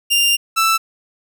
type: tone pair in turn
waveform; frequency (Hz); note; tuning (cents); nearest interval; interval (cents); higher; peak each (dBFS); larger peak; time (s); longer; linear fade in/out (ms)
sawtooth; 2794 / 1324.3; F7 / E6; 0 / +8; octave + minor second; 1292; first; -9; neither; 0.1-0.37 / 0.56-0.78; first; 20
effects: none